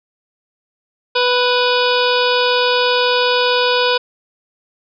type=harmonic tone with a mistuned harmonic; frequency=493.9 Hz; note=B4; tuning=in tune; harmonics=1 / 2 / 3 / 5 / 6 / 7 / 8 / 9 / 10; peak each=-16 / -19 / -21 / -23 / -24 / -24 / -25 / -26 / -26 dBFS; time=1.15-3.98 s; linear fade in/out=10 ms; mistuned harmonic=8; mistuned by=-70 cents; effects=none